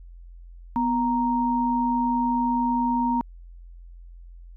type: tone pair together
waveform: sine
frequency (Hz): 246.9 / 932.3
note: B3 / A#5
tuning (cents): 0 / 0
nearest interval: octave + major seventh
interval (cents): 2300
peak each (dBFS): -23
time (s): 0.76-3.21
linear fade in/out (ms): 0
effects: added 43 Hz sine -41 dBFS peak until 4.56 s